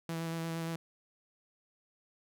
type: tone with vibrato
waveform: sawtooth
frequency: 164.81 Hz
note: E3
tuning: in tune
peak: -31 dBFS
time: 0.09-0.76 s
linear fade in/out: 2 ms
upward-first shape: square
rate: 8.6 Hz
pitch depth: 11 cents each way
effects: none